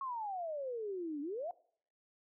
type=exponential two-way sweep; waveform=sine; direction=down then up; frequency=1108.7 to 279.7 to 740 Hz; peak=-37 dBFS; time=0.01-1.51 s; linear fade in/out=2 ms; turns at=1.21 s; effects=noise-tail reverb RT60 0.6 s tail -23 dB re dry